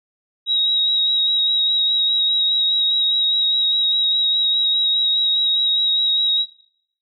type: tone with vibrato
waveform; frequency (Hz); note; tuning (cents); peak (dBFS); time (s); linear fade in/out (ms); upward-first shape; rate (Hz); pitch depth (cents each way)
sine; 3816; A#7; +40; -15; 0.46-6.46; 50; sine; 4.9; 20
effects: noise-tail reverb RT60 0.7 s tail -23 dB re dry